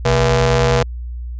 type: ring-modulated tone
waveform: sawtooth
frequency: 177.6 Hz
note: F3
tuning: 29 cents sharp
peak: -5 dBFS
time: 0.05-0.83 s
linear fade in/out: 5 ms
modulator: 305 Hz
effects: added 60 Hz sine -24 dBFS peak until 1.39 s + resampled to 16000 Hz